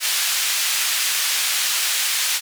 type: band-pass noise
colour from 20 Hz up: pink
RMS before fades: -21 dBFS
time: 0-2.41 s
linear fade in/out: 50 ms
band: 2300 to 14000 Hz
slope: 12 dB/octave
effects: none